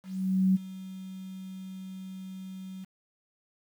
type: tone with ADSR envelope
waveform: sine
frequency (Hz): 188.7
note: F#3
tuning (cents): +34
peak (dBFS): -19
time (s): 0.03-2.85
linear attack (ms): 520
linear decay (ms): 22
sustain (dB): -19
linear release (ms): 14
effects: 9-bit

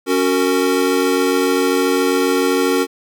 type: chord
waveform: square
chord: F# major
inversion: second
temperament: equal with one note detuned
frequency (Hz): 277.2 / 370 / 457.4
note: C#4 / F#4 / A#4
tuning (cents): 0 / 0 / -33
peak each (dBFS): -19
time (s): 0.06-2.87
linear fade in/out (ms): 50
effects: none

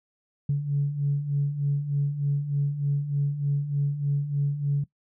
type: beating tone pair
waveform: sine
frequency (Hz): 140.3 / 143.6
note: C#3 / D3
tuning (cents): +21 / -39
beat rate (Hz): 3.3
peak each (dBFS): -29 / -23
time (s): 0.49-4.84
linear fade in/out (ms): 5
effects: noise-tail reverb RT60 0.1 s tail -19 dB re dry + tanh soft clip ceiling -16 dBFS

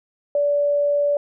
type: tone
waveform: sine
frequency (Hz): 578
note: D5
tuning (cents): -28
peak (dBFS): -16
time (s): 0.35-1.17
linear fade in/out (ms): 2
effects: none

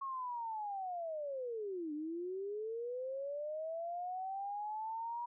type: linear two-way sweep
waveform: sine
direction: down then up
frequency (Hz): 1100 to 293.7 to 962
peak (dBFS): -38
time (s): 0.01-5.26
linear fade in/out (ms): 10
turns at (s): 1.93
effects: none

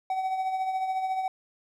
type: tone with tremolo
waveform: triangle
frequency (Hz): 757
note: F#5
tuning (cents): +39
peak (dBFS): -22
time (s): 0.1-1.28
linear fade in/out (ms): 2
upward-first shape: triangle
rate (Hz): 14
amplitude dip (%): 55
effects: none

